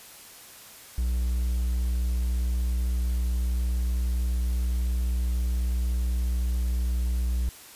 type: tone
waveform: triangle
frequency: 60.9 Hz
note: B1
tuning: 24 cents flat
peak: -21 dBFS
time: 0.98-7.49 s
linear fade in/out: 0 ms
effects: white hiss -47 dBFS RMS until 7.75 s + resampled to 32000 Hz